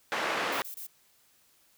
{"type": "band-pass noise", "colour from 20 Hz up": "white", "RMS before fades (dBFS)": -31, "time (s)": [0.12, 0.62], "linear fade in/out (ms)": 0, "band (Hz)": [310, 1900], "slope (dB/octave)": 12}
{"type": "noise bursts", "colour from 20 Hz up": "violet", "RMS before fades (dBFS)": -41, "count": 3, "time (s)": [0.52, 0.868], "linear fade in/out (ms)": 5, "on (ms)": 100, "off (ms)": 24}
{"effects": ["white hiss -65 dBFS RMS until 1.77 s"]}